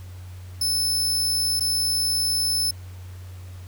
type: tone with dropouts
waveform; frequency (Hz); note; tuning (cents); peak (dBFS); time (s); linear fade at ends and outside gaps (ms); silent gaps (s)
sawtooth; 5260; E8; -5; -18; 0.61-2.71; 5; 1.597-1.606
effects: added 91 Hz sine -36 dBFS peak until 3.67 s + pink hiss -51 dBFS RMS until 3.67 s